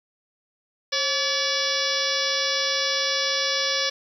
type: harmonic tone with a mistuned harmonic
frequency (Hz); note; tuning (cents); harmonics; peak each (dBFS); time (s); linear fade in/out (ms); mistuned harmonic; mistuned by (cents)
573; D5; -43; 1 / 2 / 3 / 4 / 5 / 6 / 7 / 8 / 9 / 10; -30 / -34 / -30 / -32 / -34 / -29 / -31 / -33 / -28 / -33; 0.92-3.9; 10; 1; -100
effects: 9-bit